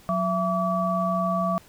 sine tone cluster, 182.4 / 669 / 1148 Hz, F#3 / E5 / D6, -24 / +25 / -40 cents, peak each -26 dBFS, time 0.09-1.58 s, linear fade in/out 0 ms, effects pink hiss -53 dBFS RMS until 1.68 s

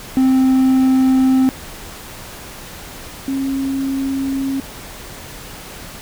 triangle / sine tone pair in turn, 261.6 / 270.5 Hz, C4 / C#4, 0 / -42 cents, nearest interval minor second, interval 58 cents, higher second, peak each -8 / -17 dBFS, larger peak first, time 0.17-1.49 / 3.28-4.6 s, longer neither, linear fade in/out 0 ms, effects pink hiss -34 dBFS RMS until 6.01 s

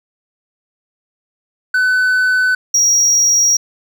triangle tone pair in turn, 1506 / 5686 Hz, F#6 / F8, +30 / +30 cents, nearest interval octave + major seventh, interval 2300 cents, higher second, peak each -9 / -8 dBFS, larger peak second, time 1.74-2.55 / 2.74-3.57 s, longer second, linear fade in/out 5 ms, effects none

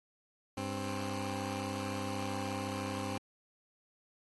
15% pulse tone pair together, 99.13 / 264 Hz, G2 / C4, +20 / +16 cents, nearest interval octave + perfect fourth, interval 1696 cents, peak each -32 / -32 dBFS, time 0.57-3.18 s, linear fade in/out 5 ms, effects AAC 32 kbps

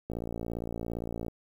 click train, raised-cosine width 2 ms, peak -22 dBFS, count 69, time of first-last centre 0.1-1.283 s, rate 57.5 Hz, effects 9-bit

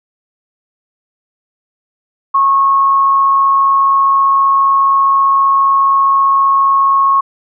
sine tone with amplitude modulation, 1094 Hz, C#6, 23 cents flat, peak -6 dBFS, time 2.34-7.21 s, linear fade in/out 10 ms, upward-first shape sine, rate 155 Hz, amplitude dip 25%, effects none

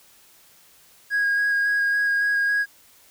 triangle tone with vibrato, 1642 Hz, G#6, 20 cents flat, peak -16 dBFS, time 1.1-2.66 s, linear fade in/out 50 ms, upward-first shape square, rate 3.6 Hz, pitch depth 10 cents each way, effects tanh soft clip ceiling -14 dBFS + white hiss -54 dBFS RMS until 3.1 s

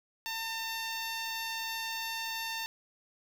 10% pulse tone, 903 Hz, A5, 45 cents sharp, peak -26 dBFS, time 0.26-2.66 s, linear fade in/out 0 ms, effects 9-bit

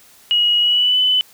sine tone with pitch glide, 2900 to 3009 Hz, F#7 to F#7, -35 to +28 cents, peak -12 dBFS, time 0.31-1.21 s, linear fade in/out 0 ms, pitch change +63 cents, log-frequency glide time 0.6-1.01 s, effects white hiss -48 dBFS RMS until 1.33 s

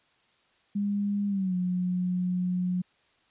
sine tone with pitch glide, 202.9 to 180.76 Hz, G#3 to F#3, -40 to -40 cents, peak -25 dBFS, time 0.75-2.82 s, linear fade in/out 10 ms, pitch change -200 cents, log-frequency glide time 1.28-1.55 s, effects white hiss -66 dBFS RMS until 3.3 s + resampled to 8000 Hz

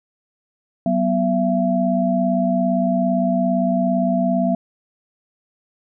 sine tone cluster, 188.3 / 245.9 / 673 Hz, F#3 / B3 / E5, +31 / -7 / +36 cents, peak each -20 dBFS, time 0.86-4.55 s, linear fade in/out 2 ms, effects none

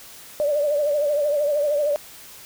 sine tone with vibrato, 586 Hz, D5, 4 cents flat, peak -18 dBFS, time 0.4-1.96 s, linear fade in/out 0 ms, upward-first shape triangle, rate 13 Hz, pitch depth 75 cents each way, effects white hiss -43 dBFS RMS until 2.45 s

